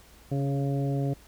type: harmonic tone with a mistuned harmonic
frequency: 138.59 Hz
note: C#3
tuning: in tune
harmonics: 1 / 2 / 3 / 4 / 5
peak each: -26 / -32 / -36 / -38 / -40 dBFS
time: 0.31-1.14 s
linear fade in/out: 10 ms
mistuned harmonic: 2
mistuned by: +17 cents
effects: added 60 Hz sine -55 dBFS peak until 1.27 s + pink hiss -55 dBFS RMS until 1.27 s